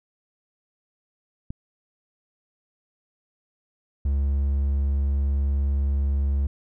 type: click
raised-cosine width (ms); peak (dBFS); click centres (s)
5; -20; 1.505
type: tone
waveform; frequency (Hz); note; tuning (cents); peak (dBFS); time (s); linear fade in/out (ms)
triangle; 69.6; C#2; +8; -18; 4.05-6.47; 5
effects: none